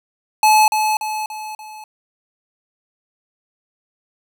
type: tone with echo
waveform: square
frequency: 860 Hz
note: A5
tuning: 40 cents flat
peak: -10 dBFS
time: 0.43-0.68 s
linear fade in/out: 2 ms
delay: 290 ms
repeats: 4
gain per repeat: -6 dB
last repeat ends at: 1.84 s
effects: none